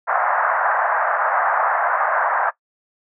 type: band-pass noise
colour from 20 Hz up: pink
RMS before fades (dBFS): -19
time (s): 0.07-2.51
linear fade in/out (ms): 20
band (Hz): 640 to 1700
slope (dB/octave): 48
effects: noise-tail reverb RT60 0.1 s tail -18 dB re dry